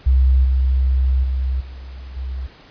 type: tone with level steps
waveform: sine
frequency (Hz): 65.1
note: C2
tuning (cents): -8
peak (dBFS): -10 / -13 / -17 / -31 / -23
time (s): 0.06-2.47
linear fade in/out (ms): 10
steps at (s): 0.44 / 1.23 / 1.6 / 2.16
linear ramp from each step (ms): 10
effects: pink hiss -46 dBFS RMS until 2.7 s + resampled to 11025 Hz